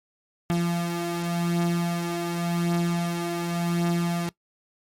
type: beating tone pair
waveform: 35% pulse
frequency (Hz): 171.3 / 172.19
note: F3 / F3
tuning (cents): -33 / -24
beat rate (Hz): 0.89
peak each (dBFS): -23 / -28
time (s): 0.5-4.29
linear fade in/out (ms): 0
effects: noise-tail reverb RT60 0.1 s tail -20 dB re dry + MP3 64 kbps